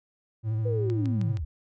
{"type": "tone with vibrato", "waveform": "triangle", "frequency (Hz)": 110, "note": "A2", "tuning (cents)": 0, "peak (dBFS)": -23, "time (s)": [0.43, 1.4], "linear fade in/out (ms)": 50, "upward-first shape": "triangle", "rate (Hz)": 13, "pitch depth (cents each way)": 45}
{"type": "linear sweep", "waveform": "sine", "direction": "down", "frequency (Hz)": [502, 59.7], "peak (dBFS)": -28, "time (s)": [0.65, 1.45], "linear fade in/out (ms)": 10}
{"type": "click train", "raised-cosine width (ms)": 0.2, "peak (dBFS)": -26, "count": 4, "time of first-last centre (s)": [0.9, 1.371], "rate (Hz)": 6.37}
{"effects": []}